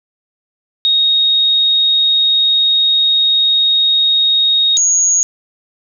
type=tone pair in turn; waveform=sine; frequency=3739 / 6662 Hz; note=A#7 / G#8; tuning=+4 / +4 cents; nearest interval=minor seventh; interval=1000 cents; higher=second; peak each=-9 dBFS; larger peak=neither; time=0.85-4.77 / 4.77-5.23 s; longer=first; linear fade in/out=0 ms; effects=none